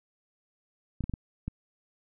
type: clicks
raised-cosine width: 5 ms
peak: -20 dBFS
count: 5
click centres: 1.007 / 1.04 / 1.096 / 1.138 / 1.48 s
effects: none